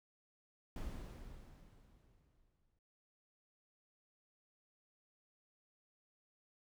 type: noise with exponential decay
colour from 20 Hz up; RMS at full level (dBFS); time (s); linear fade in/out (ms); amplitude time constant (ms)
brown; -42; 0.76-2.79; 2; 440
effects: none

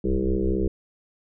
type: tone with frequency modulation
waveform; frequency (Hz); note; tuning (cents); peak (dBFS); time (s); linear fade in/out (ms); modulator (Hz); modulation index
sine; 196; G3; 0; -20; 0.04-0.68; 5; 64.4; 3.8
effects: none

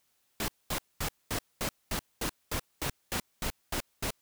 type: noise bursts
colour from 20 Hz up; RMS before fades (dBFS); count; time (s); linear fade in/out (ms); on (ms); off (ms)
pink; -32; 13; 0.4-4.106; 2; 82; 220
effects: white hiss -73 dBFS RMS until 4.21 s

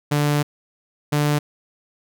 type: tone pair in turn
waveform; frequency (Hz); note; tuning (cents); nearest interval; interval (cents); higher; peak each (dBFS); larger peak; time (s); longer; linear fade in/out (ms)
sawtooth; 146.83 / 147.58; D3 / D3; 0 / +9; unison; 9; second; -13; neither; 0.11-0.43 / 1.12-1.39; first; 10
effects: none

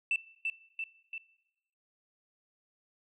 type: tone with echo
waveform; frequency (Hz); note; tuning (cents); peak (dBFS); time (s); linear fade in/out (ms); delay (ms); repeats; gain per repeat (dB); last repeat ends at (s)
sine; 2663; E7; +17; -25; 0.11-0.16; 2; 340; 3; -4; 1.18
effects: noise-tail reverb RT60 1.0 s tail -21 dB re dry + tanh soft clip ceiling -22 dBFS

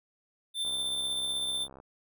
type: tone with tremolo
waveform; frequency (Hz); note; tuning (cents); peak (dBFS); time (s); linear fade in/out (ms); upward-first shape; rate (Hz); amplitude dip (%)
square; 3558; A7; +19; -29; 0.54-1.68; 50; triangle; 16; 30
type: click train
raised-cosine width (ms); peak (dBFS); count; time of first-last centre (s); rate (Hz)
1; -35; 78; 0.65-1.801; 66.9
effects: none

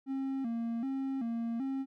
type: tone with vibrato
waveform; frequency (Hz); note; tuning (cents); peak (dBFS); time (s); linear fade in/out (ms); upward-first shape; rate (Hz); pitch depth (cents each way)
triangle; 249.4; B3; +17; -30; 0.06-1.86; 50; square; 1.3; 130
effects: none

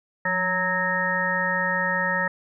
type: harmonic tone with a mistuned harmonic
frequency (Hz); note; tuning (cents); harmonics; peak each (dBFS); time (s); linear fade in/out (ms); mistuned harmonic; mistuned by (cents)
185; F#3; 0; 1 / 3 / 5 / 7 / 9 / 10; -32 / -30 / -29 / -31 / -31 / -24; 0.25-2.28; 5; 1; -59
effects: none

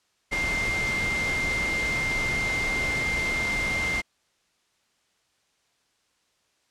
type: tone in noise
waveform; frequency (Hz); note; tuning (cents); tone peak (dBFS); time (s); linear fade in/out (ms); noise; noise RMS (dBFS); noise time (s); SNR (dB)
sine; 2101; C7; +7; -25; 0.31-4.02; 20; pink; -31; 0.31-4.02; +3
effects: white hiss -69 dBFS RMS until 6.7 s + low-pass 7000 Hz 12 dB/octave

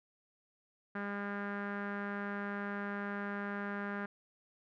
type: tone with low-pass filter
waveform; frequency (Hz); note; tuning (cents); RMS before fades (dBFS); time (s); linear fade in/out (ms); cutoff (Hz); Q
sawtooth; 202.2; G#3; -46; -39; 0.95-4.06; 5; 1600; 4.4
effects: none

